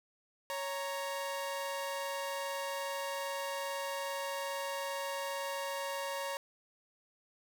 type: tone pair together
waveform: sawtooth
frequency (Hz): 554.9 / 932.3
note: C#5 / A#5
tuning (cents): +2 / 0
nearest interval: major sixth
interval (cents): 898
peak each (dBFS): -34 / -36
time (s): 0.5-6.37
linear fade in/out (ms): 0
effects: none